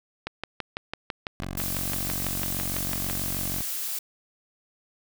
click train, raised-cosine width 0.3 ms, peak -14 dBFS, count 18, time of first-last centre 0.27-3.099 s, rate 6.01 Hz
10% pulse tone, 46.25 Hz, F#1, in tune, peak -24 dBFS, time 1.4-3.62 s, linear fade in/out 0 ms
blue noise, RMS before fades -31 dBFS, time 1.57-3.99 s, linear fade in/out 5 ms
effects none

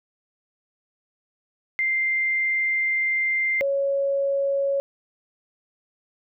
sine tone pair in turn, 2093 / 554.4 Hz, C7 / C#5, 0 / 0 cents, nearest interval octave + major seventh, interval 2300 cents, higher first, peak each -20 dBFS, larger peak neither, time 1.79-3.61 / 3.61-4.8 s, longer first, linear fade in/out 0 ms, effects none

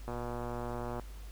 click train, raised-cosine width 1 ms, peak -25 dBFS, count 111, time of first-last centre 0.08-0.997 s, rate 120 Hz, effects added 50 Hz sine -43 dBFS peak until 1.31 s + pink hiss -57 dBFS RMS until 1.31 s

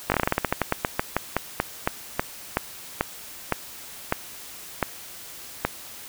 slowing click train, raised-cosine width 0.5 ms, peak -5 dBFS, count 26, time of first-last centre 0.1-5.65 s, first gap 19 ms, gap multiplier 1.17, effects white hiss -41 dBFS RMS until 6.08 s

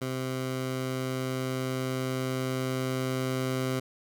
15% pulse tone with level ramp, 130 Hz, C3, 11 cents flat, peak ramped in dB -24 to -21 dBFS, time 0.01-3.8 s, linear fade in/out 10 ms, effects none

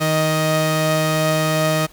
sawtooth tone pair together, 156.93 / 625 Hz, D#3 / D#5, +15 / +8 cents, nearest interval 2 octaves, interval 2393 cents, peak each -15 dBFS, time 0-1.87 s, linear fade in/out 20 ms, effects pink hiss -48 dBFS RMS until 1.92 s

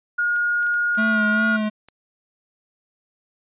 sine tone, 1432 Hz, F6, 43 cents sharp, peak -18 dBFS, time 0.18-1.57 s, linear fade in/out 10 ms
clicks, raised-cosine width 0.2 ms, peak -28 dBFS, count 9, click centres 0.363 / 0.628 / 0.667 / 0.741 / 0.952 / 1.329 / 1.58 / 1.663 / 1.886 s
square tone with vibrato, 216.9 Hz, A3, 25 cents flat, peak -21 dBFS, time 0.97-1.7 s, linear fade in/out 20 ms, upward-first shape sine, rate 2.5 Hz, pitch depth 30 cents each way
effects resampled to 8000 Hz

